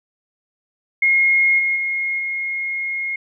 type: tone with level steps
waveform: sine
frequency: 2150 Hz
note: C7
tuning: 47 cents sharp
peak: -12 / -16 / -19 / -21 dBFS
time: 1.02-3.16 s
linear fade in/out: 5 ms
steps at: 1.58 / 1.75 / 2.18 s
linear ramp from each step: 20 ms
effects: none